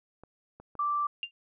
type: clicks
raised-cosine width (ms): 1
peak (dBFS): -34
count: 3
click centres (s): 0.236 / 0.6 / 0.753
type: tone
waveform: sine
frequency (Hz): 1172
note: D6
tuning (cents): -4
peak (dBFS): -26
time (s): 0.79-1.07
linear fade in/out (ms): 5
type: tone with exponential decay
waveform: sine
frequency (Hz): 2794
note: F7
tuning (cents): 0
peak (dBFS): -27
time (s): 1.23-1.31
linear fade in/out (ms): 1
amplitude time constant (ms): 17
effects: none